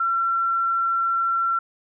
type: tone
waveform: sine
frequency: 1357 Hz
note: E6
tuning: 50 cents sharp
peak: -19 dBFS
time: 0-1.59 s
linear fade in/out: 5 ms
effects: none